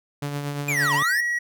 sawtooth tone with tremolo, 143.9 Hz, D3, 35 cents flat, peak -21 dBFS, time 0.22-1.03 s, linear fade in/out 5 ms, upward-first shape triangle, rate 8.6 Hz, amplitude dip 45%
square linear two-way sweep, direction down then up, 2489 to 880 to 1887 Hz, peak -23 dBFS, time 0.68-1.21 s, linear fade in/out 5 ms, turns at 0.94 s
triangle tone, 1916 Hz, A#6, 47 cents sharp, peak -20 dBFS, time 0.77-1.39 s, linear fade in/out 10 ms
effects none

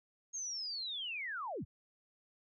sine linear sweep, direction down, 6570 to 43.21 Hz, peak -38 dBFS, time 0.33-1.65 s, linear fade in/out 20 ms, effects none

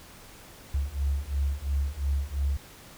sine beating tone pair, 68.3 / 71.2 Hz, C#2 / C#2, -25 / +47 cents, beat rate 2.9 Hz, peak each -29 / -28 dBFS, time 0.74-2.57 s, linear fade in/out 5 ms, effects pink hiss -49 dBFS RMS until 2.97 s

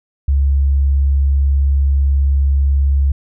sine tone, 69.2 Hz, C#2, 2 cents flat, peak -10 dBFS, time 0.28-3.12 s, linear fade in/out 5 ms, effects none

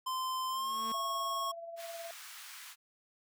square tone with pitch glide, 1035 to 1096.5 Hz, C6 to C#6, -19 to -19 cents, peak -34 dBFS, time 0.06-1.52 s, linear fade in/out 10 ms, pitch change +100 cents, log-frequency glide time 0.48-0.81 s
sawtooth tone with exponential growth, 225.6 Hz, A3, 44 cents sharp, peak -37 dBFS, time 0.36-0.92 s, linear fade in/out 0 ms, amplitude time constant 120 ms
sine tone with tremolo, 673 Hz, E5, 36 cents sharp, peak -40 dBFS, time 0.94-2.11 s, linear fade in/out 2 ms, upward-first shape sine, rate 19 Hz, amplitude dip 45%
pink high-pass noise, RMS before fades -49 dBFS, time 1.76-2.76 s, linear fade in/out 50 ms, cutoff 1200 Hz, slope 24 dB/octave
effects none

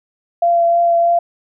sine tone with vibrato, 684 Hz, F5, 36 cents flat, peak -10 dBFS, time 0.42-1.19 s, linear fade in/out 5 ms, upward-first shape triangle, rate 3.2 Hz, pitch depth 14 cents each way, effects none

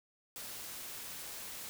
white noise, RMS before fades -45 dBFS, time 0.36-1.69 s, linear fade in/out 0 ms, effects none

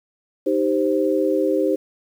sine chord, C minor, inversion first, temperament equal, 311.1 / 392 / 523.3 Hz, Eb4 / G4 / C5, 0 / 0 / 0 cents, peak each -21 dBFS, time 0.46-1.76 s, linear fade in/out 10 ms, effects 8-bit

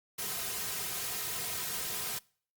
white noise with comb filter, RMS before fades -36 dBFS, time 0.18-2.19 s, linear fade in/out 10 ms, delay 3.5 ms, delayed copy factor -0.85, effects noise-tail reverb RT60 0.5 s tail -25 dB re dry + Opus 48 kbps

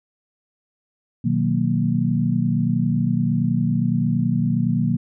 sine chord, B major seventh, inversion none, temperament equal, 123.47 / 155.56 / 185 / 233.1 Hz, B2 / D#3 / F#3 / A#3, 0 / 0 / 0 / 0 cents, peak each -23 / -23 / -23 / -22 dBFS, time 1.24-4.97 s, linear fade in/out 10 ms, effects none

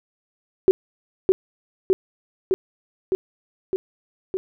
sine tone with echo, 377.3 Hz, F#4, 34 cents sharp, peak -9 dBFS, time 0.68-0.71 s, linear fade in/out 0 ms, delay 610 ms, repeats 6, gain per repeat -2 dB, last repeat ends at 4.37 s, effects none

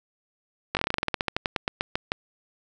slowing click train, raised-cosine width 0.3 ms, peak -8 dBFS, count 21, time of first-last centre 0.75-2.119 s, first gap 19 ms, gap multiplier 1.12, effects none

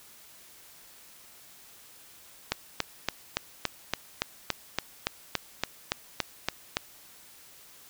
click train, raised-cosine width 0.2 ms, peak -8 dBFS, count 16, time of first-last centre 2.52-6.769 s, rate 3.53 Hz, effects white hiss -53 dBFS RMS until 7.89 s

